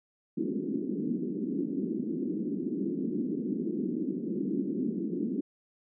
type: band-pass noise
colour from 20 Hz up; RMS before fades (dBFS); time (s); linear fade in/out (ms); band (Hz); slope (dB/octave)
pink; -32; 0.37-5.41; 10; 190 to 370; 48
effects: none